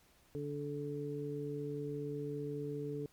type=harmonic tone; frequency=145.2 Hz; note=D3; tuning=19 cents flat; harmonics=1 / 2 / 3; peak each=-42 / -43 / -40 dBFS; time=0.35-3.06 s; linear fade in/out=0 ms; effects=pink hiss -67 dBFS RMS until 3.12 s + MP3 96 kbps